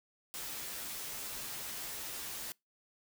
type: noise with comb filter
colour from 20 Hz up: white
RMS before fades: -42 dBFS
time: 0.34-2.52 s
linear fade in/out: 0 ms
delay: 11 ms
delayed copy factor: -0.6
effects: noise-tail reverb RT60 0.2 s tail -25 dB re dry